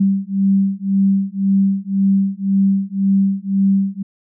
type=beating tone pair; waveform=sine; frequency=194.4 / 196.3 Hz; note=G3 / G3; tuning=-14 / +3 cents; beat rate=1.9 Hz; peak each=-16 dBFS; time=0-4.03 s; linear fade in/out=10 ms; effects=none